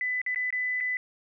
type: tone with dropouts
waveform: sine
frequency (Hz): 2000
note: B6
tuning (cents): +21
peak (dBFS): -26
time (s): 0.01-0.97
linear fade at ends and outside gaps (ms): 1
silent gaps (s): 0.216-0.263 / 0.347-0.359 / 0.505-0.526 / 0.804-0.808
effects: none